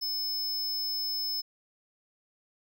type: tone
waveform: square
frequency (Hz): 5220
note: E8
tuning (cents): -18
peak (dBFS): -30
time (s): 0.01-1.42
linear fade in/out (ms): 20
effects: none